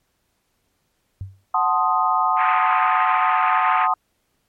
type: tone with exponential decay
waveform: sine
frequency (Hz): 96.2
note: G2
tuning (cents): -32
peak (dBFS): -24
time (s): 1.21-1.44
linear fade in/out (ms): 0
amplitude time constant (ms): 49
type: chord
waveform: sine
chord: F# diminished seventh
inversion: none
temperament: equal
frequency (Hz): 740 / 880 / 1046.5 / 1244.5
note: F#5 / A5 / C6 / Eb6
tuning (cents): 0 / 0 / 0 / 0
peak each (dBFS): -22 / -22 / -22 / -20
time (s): 1.54-3.94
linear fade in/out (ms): 5
type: band-pass noise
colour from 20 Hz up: pink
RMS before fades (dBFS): -25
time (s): 2.36-3.88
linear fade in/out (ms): 50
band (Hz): 930 to 2500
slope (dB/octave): 48
effects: pink hiss -69 dBFS RMS until 4.48 s + MP3 64 kbps